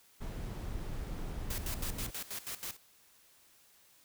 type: noise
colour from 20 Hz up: brown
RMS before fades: -39 dBFS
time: 0.2-2.11 s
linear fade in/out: 20 ms
type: noise with tremolo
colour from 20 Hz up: white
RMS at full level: -40 dBFS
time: 1.5-2.77 s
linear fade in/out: 5 ms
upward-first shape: square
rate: 6.2 Hz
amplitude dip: 80%
effects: white hiss -64 dBFS RMS until 4.04 s